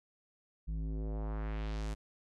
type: tone with low-pass filter sweep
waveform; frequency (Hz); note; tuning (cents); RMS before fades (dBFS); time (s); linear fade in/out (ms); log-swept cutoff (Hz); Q
square; 53.2; G#1; +42; -37; 0.67-1.95; 20; 130 to 9600; 1.3
effects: none